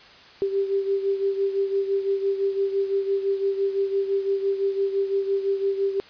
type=beating tone pair; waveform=sine; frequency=392 / 397.9 Hz; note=G4 / G4; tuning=0 / +26 cents; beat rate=5.9 Hz; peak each=-22 / -28 dBFS; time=0.42-6 s; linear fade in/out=0 ms; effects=white hiss -48 dBFS RMS until 6.09 s + resampled to 11025 Hz